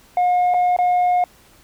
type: tone with dropouts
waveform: sine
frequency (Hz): 718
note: F5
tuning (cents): +48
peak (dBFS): -11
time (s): 0.17-1.24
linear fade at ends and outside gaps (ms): 2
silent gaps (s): 0.539-0.543 / 0.765-0.787
effects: tanh soft clip ceiling -13 dBFS + pink hiss -51 dBFS RMS until 1.63 s